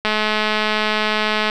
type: click train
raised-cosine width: 0.3 ms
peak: -3 dBFS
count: 311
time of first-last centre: 0.05-1.499 s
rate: 214 Hz
effects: none